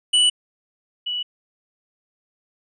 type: tone pair in turn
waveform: square / sine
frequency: 2960 / 2946 Hz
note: F#7 / F#7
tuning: 0 / -8 cents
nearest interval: unison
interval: 8 cents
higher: first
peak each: -14 / -23 dBFS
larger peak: first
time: 0.13-0.3 / 1.06-1.23 s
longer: neither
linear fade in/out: 10 ms
effects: resampled to 24000 Hz